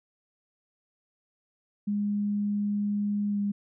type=tone with pitch glide; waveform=sine; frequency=205.4 to 202.8 Hz; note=G#3 to G#3; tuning=-19 to -41 cents; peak=-25 dBFS; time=1.87-3.52 s; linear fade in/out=10 ms; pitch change=-22 cents; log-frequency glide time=3.29-3.4 s; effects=none